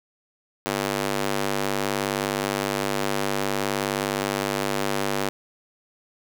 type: tone with high-pass filter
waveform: square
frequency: 49.72 Hz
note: G1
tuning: 25 cents sharp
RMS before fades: -26 dBFS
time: 0.66-5.29 s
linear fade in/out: 0 ms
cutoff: 310 Hz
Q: 0.73
effects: none